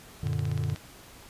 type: chord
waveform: triangle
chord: Gb augmented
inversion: none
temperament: equal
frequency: 92.5 / 116.54 / 146.83 Hz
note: Gb2 / Bb2 / D3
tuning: 0 / 0 / 0 cents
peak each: -30 / -29 / -28 dBFS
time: 0.23-0.75 s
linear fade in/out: 5 ms
type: click train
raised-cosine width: 0.2 ms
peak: -24 dBFS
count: 9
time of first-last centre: 0.27-0.761 s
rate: 16.3 Hz
effects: pink hiss -50 dBFS RMS until 1.29 s + resampled to 32000 Hz